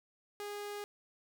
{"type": "tone", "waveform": "sawtooth", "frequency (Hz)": 411.2, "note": "G#4", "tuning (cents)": -17, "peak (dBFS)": -36, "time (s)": [0.4, 0.84], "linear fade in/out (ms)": 0, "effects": ["11-bit"]}